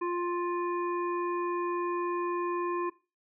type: harmonic tone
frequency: 350.2 Hz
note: F4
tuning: 5 cents sharp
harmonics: 1 / 3 / 5 / 7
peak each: -30 / -33 / -46 / -46 dBFS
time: 0.01-2.9 s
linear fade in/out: 10 ms
effects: noise-tail reverb RT60 0.3 s tail -19 dB re dry